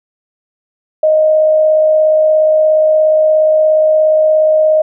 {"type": "tone with amplitude modulation", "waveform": "sine", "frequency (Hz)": 622.3, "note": "D#5", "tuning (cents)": 0, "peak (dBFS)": -5, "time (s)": [1.03, 4.82], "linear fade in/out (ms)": 5, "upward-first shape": "sine", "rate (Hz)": 57, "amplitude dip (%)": 30, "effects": []}